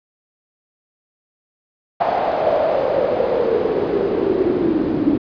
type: noise with band-pass filter sweep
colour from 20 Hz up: pink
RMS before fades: -18 dBFS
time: 2-5.18 s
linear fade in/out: 10 ms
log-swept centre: 720 to 290 Hz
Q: 5.8
effects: resampled to 11025 Hz